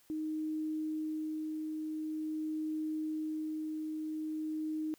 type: tone with tremolo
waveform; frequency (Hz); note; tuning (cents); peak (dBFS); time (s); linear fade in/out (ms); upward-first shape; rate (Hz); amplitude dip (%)
sine; 311.1; D#4; 0; -33; 0.1-4.94; 0; sine; 0.46; 25
effects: white hiss -66 dBFS RMS until 4.98 s